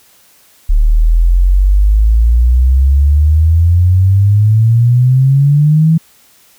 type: exponential sweep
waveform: sine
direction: up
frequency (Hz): 36.42 to 164.2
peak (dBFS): -5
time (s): 0.69-5.98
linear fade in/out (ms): 10
effects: white hiss -47 dBFS RMS until 6.58 s